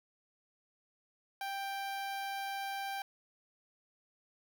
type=tone with notch filter; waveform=sawtooth; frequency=787 Hz; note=G5; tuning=7 cents sharp; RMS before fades=-39 dBFS; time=1.41-3.02 s; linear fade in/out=2 ms; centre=7800 Hz; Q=1.4; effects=none